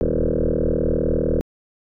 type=tone with frequency modulation; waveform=sine; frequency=261.6 Hz; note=C4; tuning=in tune; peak=-16 dBFS; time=0.01-1.41 s; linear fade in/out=0 ms; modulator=39.9 Hz; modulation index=7; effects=tanh soft clip ceiling -12 dBFS